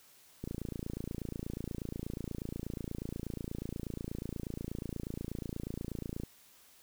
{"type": "click train", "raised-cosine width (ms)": 3, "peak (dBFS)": -25, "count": 165, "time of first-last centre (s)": [0.44, 6.235], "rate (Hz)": 28.3, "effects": ["white hiss -61 dBFS RMS until 6.82 s"]}